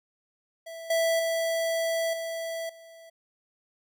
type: tone with level steps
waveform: square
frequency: 659.3 Hz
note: E5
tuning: in tune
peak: -39 / -23 / -26 / -32 / -48 dBFS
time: 0.66-3.1 s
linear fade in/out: 10 ms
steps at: 0.9 / 1.19 / 2.13 / 2.69 s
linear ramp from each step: 5 ms
effects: none